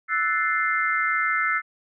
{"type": "chord", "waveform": "sine", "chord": "F# half-diminished seventh", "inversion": "third", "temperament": "equal", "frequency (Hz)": [1318.5, 1480, 1760, 2093], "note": ["E6", "F#6", "A6", "C7"], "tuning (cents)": [0, 0, 0, 0], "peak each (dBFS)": [-25, -28, -27, -25], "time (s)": [0.08, 1.62], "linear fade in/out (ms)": 50, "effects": []}